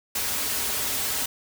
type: noise with comb filter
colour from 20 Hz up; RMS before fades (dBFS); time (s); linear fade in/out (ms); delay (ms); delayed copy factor
white; -27; 0.15-1.26; 5; 5.8; -0.65
effects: none